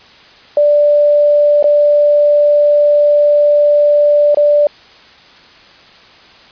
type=tone with dropouts; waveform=sine; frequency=587.3 Hz; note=D5; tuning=in tune; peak=-6 dBFS; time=0.57-4.67 s; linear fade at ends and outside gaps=2 ms; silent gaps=1.627-1.641 / 4.346-4.371 s; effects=white hiss -41 dBFS RMS until 6.51 s + resampled to 11025 Hz